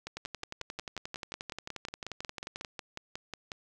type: two click trains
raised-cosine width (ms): 0.2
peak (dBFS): -21 / -21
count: 29 / 20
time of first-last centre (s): 0.17-2.648 / 0.07-3.518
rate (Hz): 11.3 / 5.51
effects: none